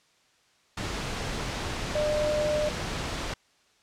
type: tone in noise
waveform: sine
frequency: 602 Hz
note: D5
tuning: 43 cents sharp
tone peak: -24 dBFS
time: 1.95-2.69 s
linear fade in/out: 5 ms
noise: pink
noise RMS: -32 dBFS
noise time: 0.77-3.34 s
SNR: +5 dB
effects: white hiss -64 dBFS RMS until 3.82 s + low-pass 6000 Hz 12 dB/octave